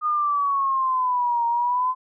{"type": "exponential two-way sweep", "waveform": "sine", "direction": "down then up", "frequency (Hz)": [1233, 932.3, 1029], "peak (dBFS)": -19, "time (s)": [0.01, 1.95], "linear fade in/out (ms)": 50, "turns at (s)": 1.46, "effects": []}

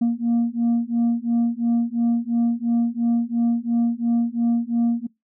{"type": "beating tone pair", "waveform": "sine", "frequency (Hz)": [233.1, 236], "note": ["A#3", "A#3"], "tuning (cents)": [0, 22], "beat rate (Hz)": 2.9, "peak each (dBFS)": -19, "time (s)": [0.01, 5.07], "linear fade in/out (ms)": 10, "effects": ["noise-tail reverb RT60 0.2 s tail -24 dB re dry", "tanh soft clip ceiling -15 dBFS"]}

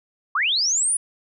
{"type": "linear sweep", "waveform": "sine", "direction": "up", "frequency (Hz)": [1023, 9956], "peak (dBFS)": -18, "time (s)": [0.35, 0.97], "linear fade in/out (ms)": 5, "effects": []}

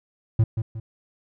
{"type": "tone with echo", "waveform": "triangle", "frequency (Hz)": 111.2, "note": "A2", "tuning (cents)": 19, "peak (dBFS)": -12, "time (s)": [0.39, 0.44], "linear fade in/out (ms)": 5, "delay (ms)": 180, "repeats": 2, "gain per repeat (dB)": -8, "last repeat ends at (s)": 0.8, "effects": []}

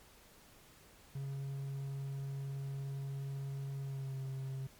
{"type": "tone with pitch glide", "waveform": "triangle", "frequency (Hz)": [137.4, 133.64], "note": ["C#3", "C3"], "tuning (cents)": [-15, 37], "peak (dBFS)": -36, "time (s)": [1.15, 4.67], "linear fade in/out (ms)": 5, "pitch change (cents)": -48, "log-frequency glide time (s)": [3.82, 4.18], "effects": ["pink hiss -61 dBFS RMS until 4.79 s", "MP3 96 kbps"]}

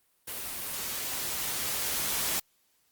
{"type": "noise with level ramp", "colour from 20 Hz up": "white", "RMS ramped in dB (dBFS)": [-37, -29], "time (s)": [0.27, 2.4], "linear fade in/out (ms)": 10, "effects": ["white hiss -70 dBFS RMS until 2.91 s", "Opus 32 kbps"]}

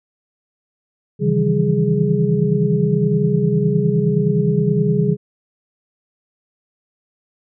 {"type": "tone cluster", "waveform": "sine", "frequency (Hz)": [135.8, 157.6, 167.3, 196.5, 415.6], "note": ["C#3", "D#3", "E3", "G3", "G#4"], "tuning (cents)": [-35, 23, 26, 4, 1], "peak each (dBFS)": -20, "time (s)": [1.19, 5.17], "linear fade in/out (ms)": 50, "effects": []}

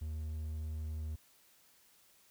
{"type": "tone", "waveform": "triangle", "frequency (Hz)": 77.78, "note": "D#2", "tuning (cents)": 0, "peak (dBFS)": -35, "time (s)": [0.01, 1.16], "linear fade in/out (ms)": 10, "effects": ["white hiss -66 dBFS RMS until 2.3 s"]}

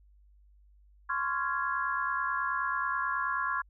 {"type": "chord", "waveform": "sine", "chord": "Db major seventh", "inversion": "third", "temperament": "just", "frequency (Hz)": [1039.4, 1108.7, 1385.9, 1663.1], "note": ["C6", "Db6", "F6", "Ab6"], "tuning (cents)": [-12, 0, -14, 2], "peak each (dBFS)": -34, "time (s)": [1.09, 3.62], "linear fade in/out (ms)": 10, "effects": ["added 50 Hz sine -57 dBFS peak until 3.69 s"]}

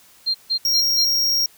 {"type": "tone bursts", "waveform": "sine", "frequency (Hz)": 4186, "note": "C8", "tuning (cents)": 0, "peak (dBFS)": -17, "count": 4, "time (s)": [0.26, 1.054], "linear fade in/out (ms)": 20, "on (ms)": 86, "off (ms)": 150}
{"type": "tone", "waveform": "square", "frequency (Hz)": 5588, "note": "F8", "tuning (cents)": 0, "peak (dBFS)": -17, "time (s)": [0.65, 1.46], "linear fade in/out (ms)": 2}
{"effects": ["white hiss -51 dBFS RMS until 1.57 s"]}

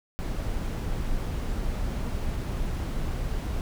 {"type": "noise", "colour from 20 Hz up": "brown", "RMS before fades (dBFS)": -29, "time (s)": [0.19, 3.61], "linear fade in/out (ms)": 0, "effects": []}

